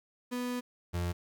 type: tone pair in turn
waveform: 35% pulse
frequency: 246.9 / 87.29 Hz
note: B3 / F2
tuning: 0 / 0 cents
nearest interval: octave + tritone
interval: 1800 cents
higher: first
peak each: -31 / -29 dBFS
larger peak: second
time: 0.31-0.61 / 0.93-1.13 s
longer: first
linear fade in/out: 20 ms
effects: 11-bit